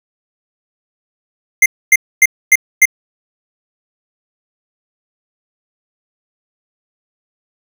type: tone bursts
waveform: square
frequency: 2093 Hz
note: C7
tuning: in tune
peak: -4 dBFS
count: 5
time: 1.62-2.855 s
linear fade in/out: 5 ms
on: 39 ms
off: 260 ms
effects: none